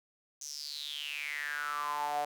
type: tone with high-pass filter sweep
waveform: sawtooth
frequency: 146.83 Hz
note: D3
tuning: in tune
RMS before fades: -37 dBFS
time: 0.41-2.25 s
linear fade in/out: 5 ms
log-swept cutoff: 6300 to 670 Hz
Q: 8.8
effects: none